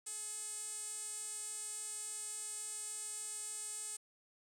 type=tone with band-pass filter; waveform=sawtooth; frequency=426.5 Hz; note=G#4; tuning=46 cents sharp; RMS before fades=-44 dBFS; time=0.06-3.97 s; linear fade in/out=10 ms; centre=8300 Hz; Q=8.9; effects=none